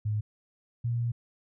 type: tone pair in turn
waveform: sine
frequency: 106.2 / 118.42 Hz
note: G#2 / A#2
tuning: +39 / +28 cents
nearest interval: major second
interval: 189 cents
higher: second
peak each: -26 dBFS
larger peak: neither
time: 0.05-0.21 / 0.84-1.12 s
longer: second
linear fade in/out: 10 ms
effects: none